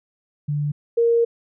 sine tone pair in turn, 146.83 / 466.2 Hz, D3 / A#4, 0 / 0 cents, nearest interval octave + minor sixth, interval 2000 cents, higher second, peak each -20 / -14 dBFS, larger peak second, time 0.48-0.72 / 0.97-1.25 s, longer second, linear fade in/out 10 ms, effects none

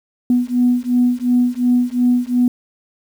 sine beating tone pair, 244.7 / 247.5 Hz, B3 / B3, -16 / +4 cents, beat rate 2.8 Hz, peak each -15 dBFS, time 0.3-2.48 s, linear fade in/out 2 ms, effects tanh soft clip ceiling -5 dBFS + 7-bit

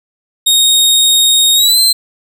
sawtooth tone with pitch glide, 3729 to 4114 Hz, A#7 to C8, 0 to -30 cents, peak -4 dBFS, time 0.46-1.93 s, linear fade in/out 10 ms, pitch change +170 cents, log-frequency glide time 1.55-1.79 s, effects none

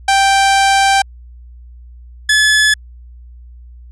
sawtooth tone pair in turn, 784 / 1716.8 Hz, G5 / A6, 0 / -43 cents, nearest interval octave + major second, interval 1357 cents, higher second, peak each -5 dBFS, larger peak neither, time 0.08-1.02 / 2.29-2.74 s, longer first, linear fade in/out 5 ms, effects added 60 Hz sine -34 dBFS peak until 3.91 s + resampled to 22050 Hz

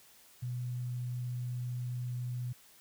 sine tone, 123.47 Hz, B2, in tune, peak -34 dBFS, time 0.42-2.53 s, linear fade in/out 10 ms, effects white hiss -60 dBFS RMS until 2.8 s

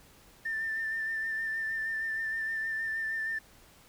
triangle tone with vibrato, 1785 Hz, A6, 24 cents sharp, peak -27 dBFS, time 0.45-3.39 s, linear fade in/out 10 ms, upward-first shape sine, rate 6.4 Hz, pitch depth 24 cents each way, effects tanh soft clip ceiling -28 dBFS + pink hiss -58 dBFS RMS until 3.88 s

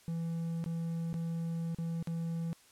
triangle tone with dropouts, 166.2 Hz, E3, 15 cents sharp, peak -31 dBFS, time 0.08-2.53 s, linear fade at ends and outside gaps 0 ms, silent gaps 0.641-0.661 / 1.13-1.141 / 1.747-1.786 / 2.026-2.073 s, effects white hiss -62 dBFS RMS until 2.71 s + low-pass 11000 Hz 12 dB/octave

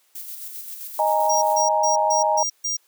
violet noise with tremolo, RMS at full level -34 dBFS, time 0.15-1.62 s, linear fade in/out 5 ms, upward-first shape square, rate 7.6 Hz, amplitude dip 35%
sine chord, D# suspended fourth, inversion none, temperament equal, 622.3 / 830.6 / 932.3 Hz, D#5 / G#5 / A#5, 0 / 0 / 0 cents, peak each -21 dBFS, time 0.99-2.43 s, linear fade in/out 2 ms
square tone bursts, 5700 Hz, F8, 34 cents sharp, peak -23 dBFS, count 6, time 1.29-2.77 s, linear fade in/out 10 ms, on 130 ms, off 140 ms
effects white hiss -62 dBFS RMS until 2.87 s + high-pass 400 Hz 12 dB/octave

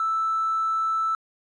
triangle tone, 1318.5 Hz, E6, in tune, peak -18 dBFS, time 0-1.15 s, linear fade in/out 2 ms, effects tanh soft clip ceiling -19 dBFS + resampled to 22050 Hz

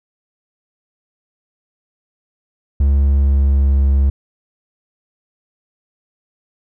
triangle tone with pitch glide, 69.7 to 68.62 Hz, C#2 to C#2, +10 to -17 cents, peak -8 dBFS, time 2.8-4.1 s, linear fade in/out 5 ms, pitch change -27 cents, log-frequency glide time 2.99-3.78 s, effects none

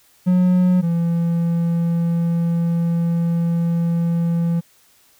triangle tone pair in turn, 181.3 / 168.88 Hz, F#3 / E3, -35 / +42 cents, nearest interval minor second, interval 123 cents, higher first, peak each -10 / -14 dBFS, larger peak first, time 0.26-0.82 / 0.82-4.61 s, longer second, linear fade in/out 20 ms, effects white hiss -55 dBFS RMS until 5.19 s

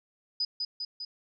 sine tone with echo, 4978 Hz, D#8, in tune, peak -26 dBFS, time 0.4-0.45 s, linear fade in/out 5 ms, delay 200 ms, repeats 3, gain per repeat -3 dB, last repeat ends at 1.05 s, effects none

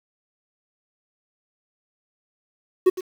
triangle tone with echo, 370.3 Hz, F#4, 1 cent sharp, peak -9 dBFS, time 2.86-2.9 s, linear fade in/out 10 ms, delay 110 ms, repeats 1, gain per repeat -15 dB, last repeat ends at 3.01 s, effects 7-bit

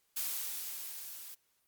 blue noise with level ramp, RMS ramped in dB -35 to -48 dBFS, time 0.16-1.35 s, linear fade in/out 10 ms, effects white hiss -75 dBFS RMS until 1.67 s + Opus 48 kbps

